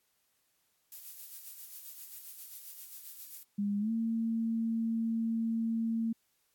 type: noise with tremolo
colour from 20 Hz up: violet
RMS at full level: -44 dBFS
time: 0.92-3.43 s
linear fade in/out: 0 ms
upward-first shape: sine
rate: 7.5 Hz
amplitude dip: 45%
type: tone with pitch glide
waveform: sine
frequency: 203.3 to 226.9 Hz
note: G#3 to A#3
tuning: -37 to -47 cents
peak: -29 dBFS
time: 3.58-6.13 s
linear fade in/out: 10 ms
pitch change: +190 cents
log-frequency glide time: 3.79-3.91 s
effects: white hiss -75 dBFS RMS until 6.54 s + AAC 64 kbps